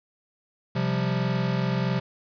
square chord, C suspended fourth, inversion none, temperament equal, 130.81 / 174.61 / 196 Hz, C3 / F3 / G3, 0 / 0 / 0 cents, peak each -27 / -28 / -31 dBFS, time 0.75-2 s, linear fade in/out 10 ms, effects resampled to 11025 Hz + 8-bit

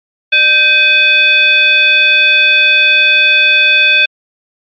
sine tone with frequency modulation, 2519 Hz, D#7, 21 cents sharp, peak -5 dBFS, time 0.32-4.06 s, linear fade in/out 10 ms, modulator 959 Hz, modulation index 0.93, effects MP3 48 kbps

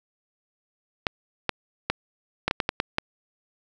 clicks, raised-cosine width 0.3 ms, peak -6 dBFS, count 9, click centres 1.068 / 1.493 / 1.9 / 2.48 / 2.511 / 2.602 / 2.691 / 2.801 / 2.984 s, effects none

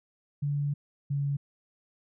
sine tone pair in turn, 143.9 / 141.35 Hz, D3 / C#3, -35 / +34 cents, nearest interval unison, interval 31 cents, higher first, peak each -26 dBFS, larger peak neither, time 0.42-0.74 / 1.1-1.37 s, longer first, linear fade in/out 10 ms, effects none

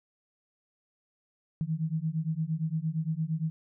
sine beating tone pair, 155.2 / 163.9 Hz, D#3 / E3, -4 / -10 cents, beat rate 8.7 Hz, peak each -31 dBFS, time 1.61-3.5 s, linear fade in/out 0 ms, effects none

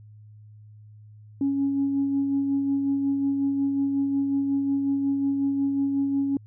sine tone with tremolo, 277.2 Hz, C#4, in tune, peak -19 dBFS, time 1.41-6.37 s, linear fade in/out 2 ms, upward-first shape sine, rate 5.5 Hz, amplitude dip 35%, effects tanh soft clip ceiling -16 dBFS + added 106 Hz sine -45 dBFS peak until 6.46 s

